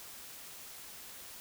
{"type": "silence", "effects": ["white hiss -49 dBFS RMS until 1.4 s"]}